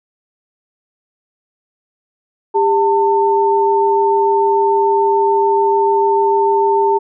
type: tone pair together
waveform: sine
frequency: 399.4 / 896.6 Hz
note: G4 / A5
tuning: +32 / +32 cents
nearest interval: octave + major second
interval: 1400 cents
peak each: -13 dBFS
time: 2.54-6.99 s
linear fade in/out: 20 ms
effects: none